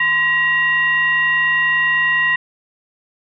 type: tone with frequency modulation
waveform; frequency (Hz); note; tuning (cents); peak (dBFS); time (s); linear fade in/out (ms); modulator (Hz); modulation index
sine; 1905; A#6; +37; -13; 0-2.36; 5; 872; 0.58
effects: none